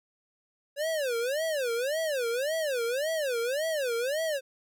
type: tone with vibrato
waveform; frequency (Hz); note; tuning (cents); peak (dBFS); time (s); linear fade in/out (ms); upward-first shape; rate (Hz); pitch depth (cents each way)
square; 548; C#5; -20; -28; 0.76-4.41; 50; sine; 1.8; 300
effects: none